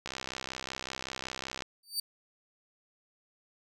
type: click train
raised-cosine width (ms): 0.2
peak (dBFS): -19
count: 103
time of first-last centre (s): 0.06-1.622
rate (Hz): 65.3
type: tone with exponential growth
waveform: sawtooth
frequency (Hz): 4614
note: D8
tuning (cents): -31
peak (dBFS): -24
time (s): 1.83-2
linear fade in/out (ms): 5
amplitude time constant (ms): 35
effects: none